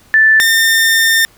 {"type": "tone pair in turn", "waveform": ["sine", "sawtooth"], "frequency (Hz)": [1760, 1809.5], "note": ["A6", "A6"], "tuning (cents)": [0, 48], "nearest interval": "unison", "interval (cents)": 48, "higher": "second", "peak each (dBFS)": -5, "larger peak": "neither", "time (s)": [[0.14, 0.4], [0.4, 1.25]], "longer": "second", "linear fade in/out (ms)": 0, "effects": ["pink hiss -47 dBFS RMS until 1.37 s"]}